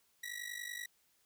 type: ring-modulated tone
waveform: sawtooth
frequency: 1928 Hz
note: B6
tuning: 42 cents flat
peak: -35 dBFS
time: 0.23-0.86 s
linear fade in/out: 5 ms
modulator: 25.2 Hz
effects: white hiss -73 dBFS RMS until 1.25 s